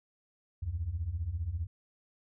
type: beating tone pair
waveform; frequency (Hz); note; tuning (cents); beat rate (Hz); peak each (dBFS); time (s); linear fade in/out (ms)
sine; 73.42 / 88.42; D2 / F2; 0 / +22; 15; -36 / -33; 0.62-1.67; 10
effects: tanh soft clip ceiling -24 dBFS